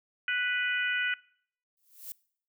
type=harmonic tone; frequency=493.9 Hz; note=B4; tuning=in tune; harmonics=3 / 4 / 5 / 6; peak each=-29 / -34 / -33 / -37 dBFS; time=0.28-1.14 s; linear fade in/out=2 ms
type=noise with exponential growth; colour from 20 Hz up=violet; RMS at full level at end=-37 dBFS; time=1.77-2.12 s; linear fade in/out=2 ms; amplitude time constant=74 ms
effects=noise-tail reverb RT60 0.6 s tail -23 dB re dry